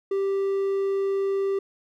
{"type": "tone", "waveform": "triangle", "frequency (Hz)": 392, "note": "G4", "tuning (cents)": 0, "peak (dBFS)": -20, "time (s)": [0.11, 1.59], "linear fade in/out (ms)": 5, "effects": []}